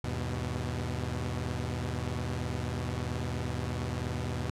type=tone cluster; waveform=sawtooth; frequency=79.8 / 100.9 / 124 Hz; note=D#2 / G#2 / B2; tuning=+44 / -49 / +7 cents; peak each=-32 / -34 / -31 dBFS; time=0.04-4.5 s; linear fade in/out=0 ms; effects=low-pass 9000 Hz 12 dB/octave